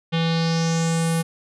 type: tone with low-pass filter sweep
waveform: square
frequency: 164.81 Hz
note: E3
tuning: in tune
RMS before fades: -21 dBFS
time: 0.12-1.23 s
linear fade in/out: 20 ms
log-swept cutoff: 3300 to 11000 Hz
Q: 3.7
effects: none